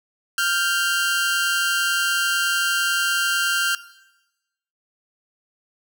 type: tone pair together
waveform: sawtooth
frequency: 1396 / 1567 Hz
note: F6 / G6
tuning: -1 / -1 cents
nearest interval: major second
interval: 200 cents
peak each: -18 / -19 dBFS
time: 0.38-3.75 s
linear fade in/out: 2 ms
effects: noise-tail reverb RT60 1.0 s tail -17 dB re dry